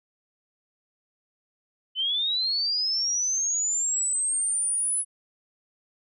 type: linear sweep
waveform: sine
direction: up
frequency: 2995 to 10220 Hz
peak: -23 dBFS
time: 1.95-5.05 s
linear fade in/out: 50 ms
effects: none